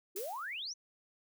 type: exponential sweep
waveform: sine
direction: up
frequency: 349.2 to 6310 Hz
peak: -38 dBFS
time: 0.15-0.74 s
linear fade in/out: 20 ms
type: noise with exponential decay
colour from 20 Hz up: blue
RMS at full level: -41 dBFS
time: 0.16-0.72 s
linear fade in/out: 1 ms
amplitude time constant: 120 ms
effects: none